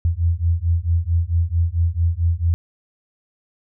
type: beating tone pair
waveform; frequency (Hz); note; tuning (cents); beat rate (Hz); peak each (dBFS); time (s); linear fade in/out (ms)
sine; 82.41 / 86.91; E2 / F2; 0 / -8; 4.5; -19; 0.05-2.54; 0
effects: none